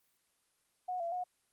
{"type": "tone with pitch steps", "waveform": "sine", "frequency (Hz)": [730, 679, 724], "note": ["F#5", "F5", "F#5"], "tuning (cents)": [-24, -49, -38], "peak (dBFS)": -34, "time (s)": [0.88, 1.24], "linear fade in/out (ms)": 10, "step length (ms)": 120, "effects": ["white hiss -75 dBFS RMS until 1.52 s", "Opus 24 kbps"]}